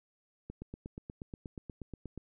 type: click train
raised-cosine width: 3 ms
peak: -29 dBFS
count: 15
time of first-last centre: 0.5-2.177 s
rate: 8.35 Hz
effects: none